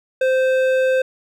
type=tone with hard clipping; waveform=triangle; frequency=520 Hz; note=C5; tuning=11 cents flat; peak=-16 dBFS; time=0.21-1.02 s; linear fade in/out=5 ms; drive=14 dB; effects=none